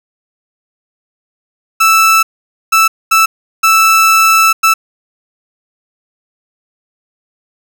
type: tone bursts at uneven times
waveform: 30% pulse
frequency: 1318.5 Hz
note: E6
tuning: in tune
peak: -3 dBFS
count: 5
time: 1.8-2.23 / 2.72-2.88 / 3.11-3.26 / 3.63-4.53 / 4.63-4.74 s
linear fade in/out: 10 ms
effects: none